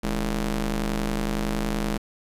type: ring-modulated tone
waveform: sawtooth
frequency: 122.1 Hz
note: B2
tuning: 19 cents flat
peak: -17 dBFS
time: 0.03-1.98 s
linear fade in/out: 10 ms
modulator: 86.4 Hz
effects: resampled to 32000 Hz + 8-bit